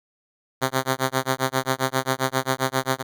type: tone with tremolo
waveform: 5% pulse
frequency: 131.7 Hz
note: C3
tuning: 12 cents sharp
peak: -7 dBFS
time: 0.61-3.03 s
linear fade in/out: 20 ms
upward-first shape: sine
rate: 7.5 Hz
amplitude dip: 100%
effects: none